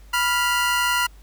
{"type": "tone pair together", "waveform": "25% pulse", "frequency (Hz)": [981.6, 1396.9], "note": ["B5", "F6"], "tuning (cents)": [-11, 0], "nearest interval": "tritone", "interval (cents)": 611, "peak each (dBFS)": -18, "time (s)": [0.13, 1.07], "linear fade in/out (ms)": 10, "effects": ["added 50 Hz sine -43 dBFS peak until 1.22 s", "pink hiss -56 dBFS RMS until 1.22 s"]}